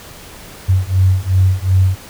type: beating tone pair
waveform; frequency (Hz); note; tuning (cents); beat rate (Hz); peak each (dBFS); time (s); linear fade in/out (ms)
sine; 92.5 / 95.2; F#2 / F#2; 0 / +50; 2.7; -13; 0.68-1.96; 20
effects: pink hiss -36 dBFS RMS until 2.09 s